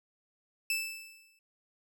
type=tone with exponential decay; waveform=sawtooth; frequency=2637 Hz; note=E7; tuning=in tune; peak=-24 dBFS; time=0.7-1.39 s; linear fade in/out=2 ms; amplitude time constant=150 ms; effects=none